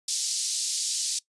pink band-pass noise, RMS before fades -29 dBFS, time 0.08-1.19 s, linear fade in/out 5 ms, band 4500 to 9000 Hz, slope 24 dB/octave, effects noise-tail reverb RT60 0.1 s tail -20 dB re dry + resampled to 24000 Hz

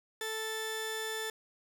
sawtooth tone pair together, 440 / 1760 Hz, A4 / A6, 0 / 0 cents, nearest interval 2 octaves, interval 2400 cents, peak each -34 / -33 dBFS, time 0.21-1.3 s, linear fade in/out 2 ms, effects none

